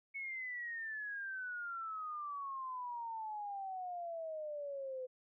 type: exponential sweep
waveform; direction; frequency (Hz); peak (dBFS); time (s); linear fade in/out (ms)
sine; down; 2217 to 505; -40; 0.14-5.07; 20
effects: none